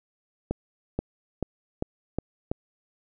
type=accelerating click train; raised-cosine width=2 ms; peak=-13 dBFS; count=6; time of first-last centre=0.51-2.515 s; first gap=480 ms; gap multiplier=0.91; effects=none